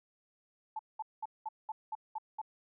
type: tone bursts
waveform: sine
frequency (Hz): 872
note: A5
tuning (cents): -16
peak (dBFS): -35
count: 8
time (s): 0.76-2.416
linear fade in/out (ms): 5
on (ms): 32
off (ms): 200
effects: none